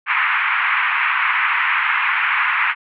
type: band-pass noise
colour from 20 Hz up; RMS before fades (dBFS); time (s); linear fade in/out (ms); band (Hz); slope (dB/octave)
white; -18; 0.06-2.75; 50; 960 to 2500; 48
effects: none